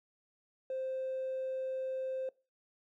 sine tone with hard clipping, 523.3 Hz, C5, in tune, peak -35 dBFS, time 0.7-2.29 s, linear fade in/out 2 ms, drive 1 dB, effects noise-tail reverb RT60 0.3 s tail -22 dB re dry

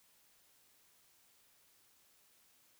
silence, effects white hiss -69 dBFS RMS until 2.79 s

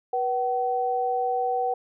sine tone pair together, 486 / 760 Hz, B4 / F#5, -28 / +46 cents, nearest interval minor sixth, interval 774 cents, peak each -27 / -24 dBFS, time 0.13-1.74 s, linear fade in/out 5 ms, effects none

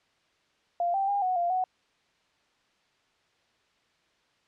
sine tone with pitch steps, 695 / 782 / 806 / 738 / 695 / 742 Hz, F5 / G5 / G5 / F#5 / F5 / F#5, -9 / -4 / +48 / -5 / -9 / +5 cents, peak -24 dBFS, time 0.8-1.64 s, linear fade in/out 2 ms, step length 140 ms, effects white hiss -68 dBFS RMS until 4.47 s + low-pass 4000 Hz 12 dB/octave

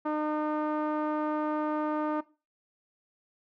sawtooth tone with low-pass filter, 304.1 Hz, D#4, 40 cents flat, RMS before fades -30 dBFS, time 0.05-2.21 s, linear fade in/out 10 ms, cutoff 1100 Hz, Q 2.2, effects noise-tail reverb RT60 0.3 s tail -18 dB re dry

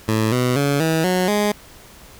15% pulse tone with pitch steps, 110 / 124.91 / 141.83 / 161.05 / 182.87 / 207.7 Hz, A2 / B2 / C#3 / E3 / F#3 / G#3, 0 / +20 / +40 / -40 / -20 / 0 cents, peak -10 dBFS, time 0.08-1.52 s, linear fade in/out 5 ms, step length 240 ms, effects pink hiss -44 dBFS RMS until 2.19 s

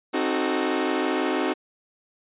sawtooth tone cluster, 264.6 / 310.5 / 370.4 / 436.6 Hz, C4 / D#4 / F#4 / A4, +20 / -3 / +2 / -13 cents, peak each -24 / -23 / -23 / -27 dBFS, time 0.13-1.54 s, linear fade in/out 20 ms, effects resampled to 8000 Hz

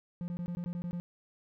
triangle tone bursts, 174.61 Hz, F3, in tune, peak -32 dBFS, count 9, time 0.21-1 s, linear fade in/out 0 ms, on 70 ms, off 20 ms, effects none

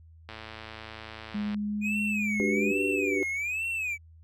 click train, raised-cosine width 0.3 ms, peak -25 dBFS, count 139, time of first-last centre 0.29-1.545 s, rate 110 Hz
sine tone with pitch glide, 207.7 to 209.7 Hz, G#3 to G#3, 0 to +17 cents, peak -28 dBFS, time 1.34-2.72 s, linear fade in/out 10 ms, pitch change +17 cents, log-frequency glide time 1.66-1.89 s
triangle tone with vibrato, 2422 Hz, D#7, 47 cents flat, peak -27 dBFS, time 1.81-3.98 s, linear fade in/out 50 ms, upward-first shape sine, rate 1.2 Hz, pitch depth 200 cents each way
sine chord, G major seventh, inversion second, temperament equal with one note detuned, 293.7 / 370 / 392 / 491.9 Hz, D4 / F#4 / G4 / B4, 0 / 0 / 0 / -7 cents, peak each -31 / -35 / -29 / -35 dBFS, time 2.4-3.23 s, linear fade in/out 0 ms
effects added 81 Hz sine -50 dBFS peak until 4.23 s

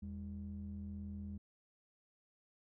triangle ring-modulated tone, 60.8 Hz, B1, 26 cents flat, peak -37 dBFS, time 0.02-1.38 s, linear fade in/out 10 ms, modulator 142 Hz, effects tanh soft clip ceiling -33 dBFS

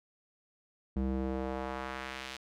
square tone with band-pass filter sweep, 65.41 Hz, C2, in tune, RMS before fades -36 dBFS, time 0.96-2.37 s, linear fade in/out 5 ms, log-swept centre 190 to 3600 Hz, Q 0.98, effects none

